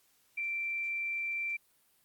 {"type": "tone", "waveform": "sine", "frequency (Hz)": 2349, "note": "D7", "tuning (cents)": 0, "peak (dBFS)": -32, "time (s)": [0.37, 1.57], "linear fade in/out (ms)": 10, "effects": ["white hiss -69 dBFS RMS until 2.04 s", "Opus 48 kbps"]}